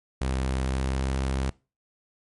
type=tone with pitch glide; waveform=sawtooth; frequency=65.41 to 66.4 Hz; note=C2 to C2; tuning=0 to +26 cents; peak=-21 dBFS; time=0.21-1.5 s; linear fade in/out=5 ms; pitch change=+26 cents; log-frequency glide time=0.64-1.06 s; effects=noise-tail reverb RT60 0.3 s tail -22 dB re dry + MP3 48 kbps